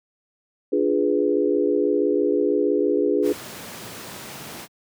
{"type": "chord", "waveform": "sine", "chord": "D diminished seventh", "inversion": "none", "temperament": "equal", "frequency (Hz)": [293.7, 349.2, 415.3, 493.9], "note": ["D4", "F4", "Ab4", "Cb5"], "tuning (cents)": [0, 0, 0, 0], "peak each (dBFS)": [-23, -24, -21, -25], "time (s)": [0.72, 3.33], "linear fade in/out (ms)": 10}
{"type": "noise", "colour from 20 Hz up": "pink", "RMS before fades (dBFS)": -36, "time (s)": [3.22, 4.68], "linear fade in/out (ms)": 50}
{"effects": ["high-pass 150 Hz 12 dB/octave"]}